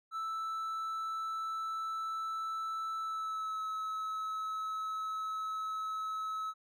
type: tone with pitch glide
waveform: triangle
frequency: 1318.5 to 1292.9 Hz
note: E6 to E6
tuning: 0 to -34 cents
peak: -33 dBFS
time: 0.11-6.54 s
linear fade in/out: 50 ms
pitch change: -34 cents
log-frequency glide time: 2.98-3.63 s
effects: none